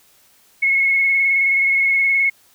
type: tone with vibrato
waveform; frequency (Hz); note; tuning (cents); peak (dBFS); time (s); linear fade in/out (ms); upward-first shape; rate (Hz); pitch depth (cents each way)
sine; 2181; C#7; -29; -13; 0.62-2.3; 10; square; 19; 17
effects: white hiss -54 dBFS RMS until 2.54 s